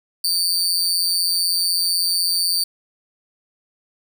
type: tone with amplitude modulation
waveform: sawtooth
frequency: 4590 Hz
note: D8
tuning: 40 cents flat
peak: -11 dBFS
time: 0.24-2.64 s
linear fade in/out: 5 ms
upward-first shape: sine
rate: 176 Hz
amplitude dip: 80%
effects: 8-bit